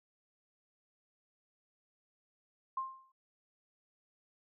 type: tone with exponential decay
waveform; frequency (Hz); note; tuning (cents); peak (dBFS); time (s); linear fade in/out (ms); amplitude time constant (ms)
sine; 1057; C6; +17; -31; 2.77-3.12; 5; 76
effects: none